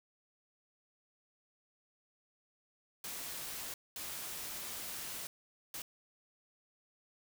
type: noise bursts at uneven times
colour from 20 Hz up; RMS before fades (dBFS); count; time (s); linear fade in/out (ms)
white; -43; 3; 3.04-3.74 / 3.96-5.27 / 5.74-5.82; 2
effects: none